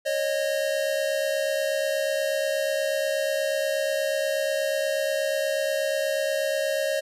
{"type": "tone pair together", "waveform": "square", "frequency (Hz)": [548.7, 617], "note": ["C#5", "D#5"], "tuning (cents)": [-18, -15], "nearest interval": "major second", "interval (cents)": 203, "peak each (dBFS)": -27, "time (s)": [0.05, 7.01], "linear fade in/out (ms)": 20, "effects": ["resampled to 32000 Hz"]}